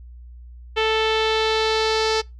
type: tone with low-pass filter sweep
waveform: sawtooth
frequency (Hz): 440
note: A4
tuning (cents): 0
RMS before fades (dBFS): -20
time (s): 0.76-2.22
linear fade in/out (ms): 20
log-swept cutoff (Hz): 3100 to 4900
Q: 3
effects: noise-tail reverb RT60 0.2 s tail -23 dB re dry + added 60 Hz sine -38 dBFS peak until 2.39 s